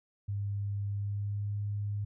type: tone with pitch glide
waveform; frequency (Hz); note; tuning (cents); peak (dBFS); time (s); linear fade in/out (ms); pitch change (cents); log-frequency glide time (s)
sine; 101 to 102.65; G#2 to G#2; -48 to -20; -31; 0.28-2.05; 10; +28; 0.89-1.54
effects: none